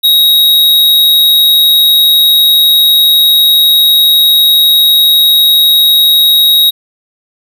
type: tone with amplitude modulation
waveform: square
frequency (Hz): 3790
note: A#7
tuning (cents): +28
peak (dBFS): -3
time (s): 0.03-6.71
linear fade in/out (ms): 20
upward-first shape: sine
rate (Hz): 152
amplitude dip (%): 35
effects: none